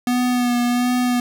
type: tone with vibrato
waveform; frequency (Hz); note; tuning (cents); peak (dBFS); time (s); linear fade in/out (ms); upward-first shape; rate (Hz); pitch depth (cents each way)
square; 245.1; B3; -13; -17; 0.07-1.2; 2; sine; 1.4; 24
effects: none